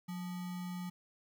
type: tone with sample-and-hold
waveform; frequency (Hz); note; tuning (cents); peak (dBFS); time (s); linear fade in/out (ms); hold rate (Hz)
sine; 180; F#3; -47; -38; 0.08-0.9; 10; 1050
effects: none